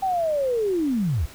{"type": "linear sweep", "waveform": "sine", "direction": "down", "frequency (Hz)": [784, 57.3], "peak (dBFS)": -20, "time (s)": [0.02, 1.26], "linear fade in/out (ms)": 10, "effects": ["pink hiss -45 dBFS RMS until 1.34 s"]}